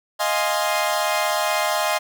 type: chord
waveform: sawtooth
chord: F minor seventh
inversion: third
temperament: equal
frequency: 622.3 / 698.5 / 830.6 / 1046.5 Hz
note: Eb5 / F5 / Ab5 / C6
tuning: 0 / 0 / 0 / 0 cents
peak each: -20 / -22 / -22 / -22 dBFS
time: 0.19-1.99 s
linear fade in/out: 20 ms
effects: none